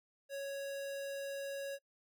square tone, 554.4 Hz, C#5, in tune, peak -40 dBFS, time 0.29-1.79 s, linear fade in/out 50 ms, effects noise-tail reverb RT60 0.1 s tail -26 dB re dry

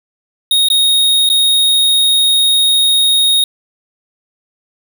square tone with dropouts, 3733 Hz, A#7, 2 cents sharp, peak -9 dBFS, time 0.51-3.44 s, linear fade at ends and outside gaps 2 ms, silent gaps 0.686-0.701 / 1.291-1.299 s, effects none

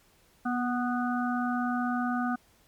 harmonic tone with a mistuned harmonic, 246.9 Hz, B3, in tune, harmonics 1 / 3 / 5 / 6, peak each -28 / -33 / -35 / -36 dBFS, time 0.45-2.36 s, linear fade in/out 10 ms, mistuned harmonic 1, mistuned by -21 cents, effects pink hiss -63 dBFS RMS until 2.67 s + MP3 96 kbps

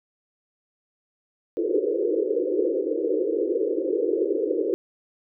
white band-pass noise, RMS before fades -24 dBFS, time 1.57-4.74 s, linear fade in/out 0 ms, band 310 to 510 Hz, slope 96 dB/octave, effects none

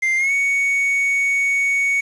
triangle tone with pitch glide, 2093 to 2230 Hz, C7 to C#7, 0 to +10 cents, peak -14 dBFS, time 0.02-2.01 s, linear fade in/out 10 ms, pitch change +110 cents, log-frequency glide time 0.17-0.32 s, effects resampled to 24000 Hz + 7-bit

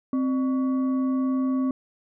sine tone with frequency modulation, 261.6 Hz, C4, in tune, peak -21 dBFS, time 0.13-1.71 s, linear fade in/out 2 ms, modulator 863 Hz, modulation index 0.29, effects none

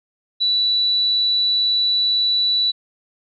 sine tone, 3951 Hz, B7, in tune, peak -15 dBFS, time 0.4-2.72 s, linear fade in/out 20 ms, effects none

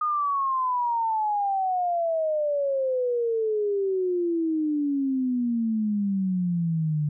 sine exponential sweep, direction down, 1237 to 146.83 Hz, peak -22 dBFS, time 0.01-7.09 s, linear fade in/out 5 ms, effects none

